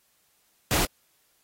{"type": "noise", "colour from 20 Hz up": "pink", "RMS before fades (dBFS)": -24, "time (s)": [0.71, 0.85], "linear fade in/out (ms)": 0, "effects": ["white hiss -67 dBFS RMS until 1.43 s", "AAC 48 kbps"]}